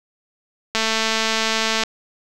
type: click train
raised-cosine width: 0.2 ms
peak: -3 dBFS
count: 242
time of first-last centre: 0.75-1.836 s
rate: 222 Hz
effects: none